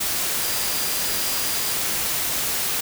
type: tone in noise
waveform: sine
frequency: 4809 Hz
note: D8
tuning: 40 cents sharp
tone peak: -33 dBFS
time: 0.42-1.75 s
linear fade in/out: 10 ms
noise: white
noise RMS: -24 dBFS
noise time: 0-2.81 s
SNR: -12 dB
effects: none